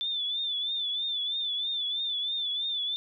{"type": "tone with vibrato", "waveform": "sine", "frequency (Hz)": 3520, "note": "A7", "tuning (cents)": 0, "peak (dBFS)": -28, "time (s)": [0.01, 2.96], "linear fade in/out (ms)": 0, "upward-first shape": "triangle", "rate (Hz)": 3.1, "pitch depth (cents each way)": 83, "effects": []}